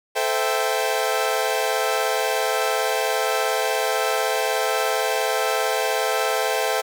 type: chord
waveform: sawtooth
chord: A minor seventh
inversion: none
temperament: equal with one note detuned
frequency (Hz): 440 / 517.2 / 659.3 / 784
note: A4 / C5 / E5 / G5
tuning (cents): 0 / -20 / 0 / 0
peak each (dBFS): -22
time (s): 0.15-6.82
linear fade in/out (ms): 20
effects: none